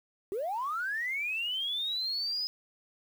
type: linear sweep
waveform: triangle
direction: up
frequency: 364.7 to 5070 Hz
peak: -27 dBFS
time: 0.32-2.47 s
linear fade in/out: 0 ms
effects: tanh soft clip ceiling -28 dBFS + 9-bit